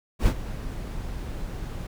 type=noise with ADSR envelope; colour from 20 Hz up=brown; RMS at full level=-18 dBFS; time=0.19-1.87 s; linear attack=77 ms; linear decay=65 ms; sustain=-15 dB; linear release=7 ms; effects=none